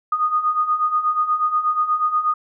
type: beating tone pair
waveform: sine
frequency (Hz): 1229 / 1237.3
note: D#6 / D#6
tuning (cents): -22 / -10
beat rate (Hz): 8.3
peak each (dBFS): -23 / -18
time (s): 0.12-2.34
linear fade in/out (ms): 5
effects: none

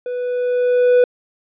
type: tone with level ramp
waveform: triangle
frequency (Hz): 493.9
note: B4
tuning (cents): 0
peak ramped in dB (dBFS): -20 to -6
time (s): 0.06-1.04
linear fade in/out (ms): 2
effects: resampled to 8000 Hz

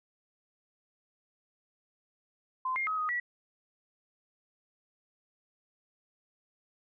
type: tone with pitch steps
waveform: sine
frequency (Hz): 1032 / 2123 / 1270 / 1247 / 1940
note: C6 / C7 / D#6 / D#6 / B6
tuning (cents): -24 / +25 / +35 / +3 / -31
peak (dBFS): -29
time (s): 2.65-3.2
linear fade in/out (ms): 5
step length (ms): 110
effects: none

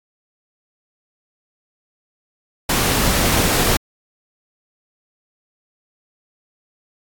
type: noise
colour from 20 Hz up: pink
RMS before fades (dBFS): -17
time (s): 2.69-3.77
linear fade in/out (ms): 5
effects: AAC 64 kbps

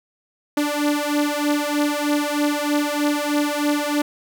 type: beating tone pair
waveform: sawtooth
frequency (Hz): 292.1 / 295.3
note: D4 / D4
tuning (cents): -9 / +10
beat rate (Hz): 3.2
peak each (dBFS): -18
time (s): 0.57-4.02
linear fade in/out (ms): 5
effects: none

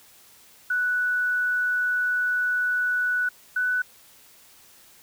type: tone pair in turn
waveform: sine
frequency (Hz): 1480 / 1492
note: F#6 / F#6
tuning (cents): 0 / +14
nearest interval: unison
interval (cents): 14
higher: second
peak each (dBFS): -21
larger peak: neither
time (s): 0.7-3.29 / 3.56-3.82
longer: first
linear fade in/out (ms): 5
effects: white hiss -53 dBFS RMS until 5.02 s

